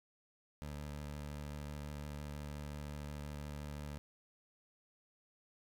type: tone with vibrato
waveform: 20% pulse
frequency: 73.42 Hz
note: D2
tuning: in tune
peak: -38 dBFS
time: 0.62-3.98 s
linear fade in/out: 0 ms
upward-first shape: sine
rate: 5.7 Hz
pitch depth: 13 cents each way
effects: none